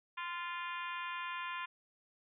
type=harmonic tone with a mistuned harmonic; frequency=349.2 Hz; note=F4; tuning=in tune; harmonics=3 / 4 / 5 / 6 / 7 / 8 / 9 / 10; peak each=-41 / -47 / -46 / -51 / -47 / -51 / -54 / -56 dBFS; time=0.17-1.66 s; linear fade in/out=10 ms; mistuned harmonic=3; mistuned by=-23 cents; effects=none